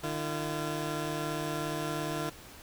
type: tone pair together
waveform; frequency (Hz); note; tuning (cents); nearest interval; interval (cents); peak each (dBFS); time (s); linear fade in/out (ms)
15% pulse; 151.99 / 341.2; D#3 / F4; -40 / -40; octave + major second; 1400; -28 / -29; 0.03-2.3; 10
effects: pink hiss -50 dBFS RMS until 2.62 s